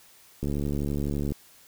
click train, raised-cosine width 3 ms, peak -17 dBFS, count 65, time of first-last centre 0.43-1.32 s, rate 71.9 Hz, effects white hiss -55 dBFS RMS until 1.67 s

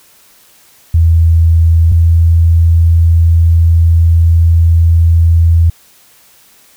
sine tone pair in turn, 82.41 / 83.22 Hz, E2 / E2, 0 / +17 cents, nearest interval unison, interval 17 cents, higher second, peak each -4 dBFS, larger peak neither, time 0.94-1.92 / 1.92-5.7 s, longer second, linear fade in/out 5 ms, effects white hiss -45 dBFS RMS until 6.76 s

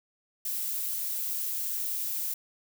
violet noise, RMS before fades -32 dBFS, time 0.45-2.34 s, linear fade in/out 5 ms, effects none

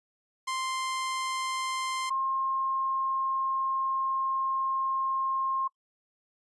sawtooth / sine tone pair in turn, 1046.5 / 1066 Hz, C6 / C6, 0 / +32 cents, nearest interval unison, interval 32 cents, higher second, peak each -26 dBFS, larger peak neither, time 0.47-2.1 / 2.1-5.68 s, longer second, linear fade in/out 10 ms, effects noise-tail reverb RT60 0.1 s tail -24 dB re dry + resampled to 24000 Hz

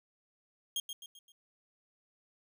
sawtooth tone with echo, 3240 Hz, G#7, 43 cents flat, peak -29 dBFS, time 0.76-0.8 s, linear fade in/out 2 ms, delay 130 ms, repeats 4, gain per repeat -7 dB, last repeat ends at 1.32 s, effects none

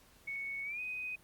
sine tone with pitch glide, 2217 to 2503 Hz, C#7 to D#7, 0 to +10 cents, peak -37 dBFS, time 0.27-1.16 s, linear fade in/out 10 ms, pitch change +210 cents, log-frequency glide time 0.64-0.81 s, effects pink hiss -63 dBFS RMS until 1.23 s + Opus 48 kbps

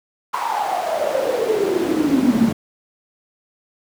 brown noise with high-pass filter sweep, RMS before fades -19 dBFS, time 0.33-2.53 s, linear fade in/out 10 ms, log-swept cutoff 1000 to 210 Hz, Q 9.3, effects none

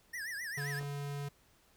square tone with vibrato, 1794 Hz, A6, 33 cents sharp, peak -39 dBFS, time 0.13-0.8 s, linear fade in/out 10 ms, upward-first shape triangle, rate 7.6 Hz, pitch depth 210 cents each way
square tone, 142.6 Hz, C#3, 49 cents sharp, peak -38 dBFS, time 0.57-1.29 s, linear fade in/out 10 ms
clicks, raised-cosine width 1 ms, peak -36 dBFS, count 2, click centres 0.811 / 0.829 s
effects pink hiss -67 dBFS RMS until 1.76 s

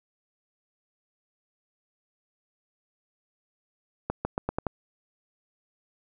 accelerating click train, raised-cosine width 1 ms, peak -13 dBFS, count 6, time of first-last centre 4.1-4.667 s, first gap 150 ms, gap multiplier 0.86, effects none

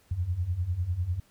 sine beating tone pair, 82.41 / 92.41 Hz, E2 / F#2, 0 / -2 cents, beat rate 10 Hz, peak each -32 / -28 dBFS, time 0.11-1.2 s, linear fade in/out 5 ms, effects pink hiss -63 dBFS RMS until 1.3 s

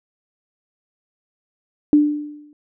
sine tone with exponential decay, 296.3 Hz, D4, 15 cents sharp, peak -7 dBFS, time 1.93-2.53 s, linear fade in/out 1 ms, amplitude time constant 130 ms, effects none

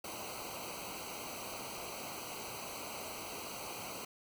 pink noise with comb filter, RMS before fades -44 dBFS, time 0.04-4.05 s, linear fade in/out 5 ms, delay 0.57 ms, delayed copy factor -1, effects none

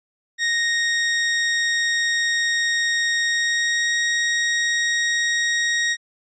sawtooth tone with pitch glide, 1865 to 1878 Hz, A#6 to A#6, 0 to +12 cents, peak -15 dBFS, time 0.38-5.97 s, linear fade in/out 50 ms, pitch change +12 cents, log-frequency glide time 3.24-3.96 s, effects resampled to 16000 Hz

